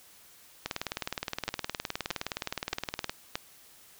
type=two click trains; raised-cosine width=0.2 ms; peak=-14 / -13 dBFS; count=48 / 4; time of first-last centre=0.66-3.095 / 1.48-3.355 s; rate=19.3 / 1.6 Hz; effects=white hiss -56 dBFS RMS until 3.99 s